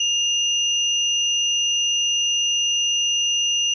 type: tone pair together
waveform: sine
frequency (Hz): 2828 / 5978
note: F7 / F#8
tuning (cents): +21 / +17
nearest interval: octave + minor second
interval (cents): 1296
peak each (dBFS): -19 / -24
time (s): 0-3.74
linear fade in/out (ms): 5
effects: none